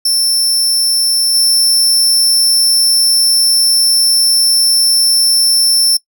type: tone with level steps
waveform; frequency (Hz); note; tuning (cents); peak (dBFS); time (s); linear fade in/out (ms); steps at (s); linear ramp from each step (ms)
sawtooth; 5370; E8; +31; -7 / -5; 0.05-5.97; 5; 1.34; 10
effects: noise-tail reverb RT60 0.1 s tail -22 dB re dry